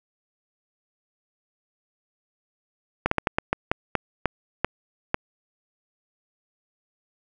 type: slowing click train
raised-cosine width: 0.5 ms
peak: -5 dBFS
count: 11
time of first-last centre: 3.06-5.144 s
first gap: 54 ms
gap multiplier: 1.28
effects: none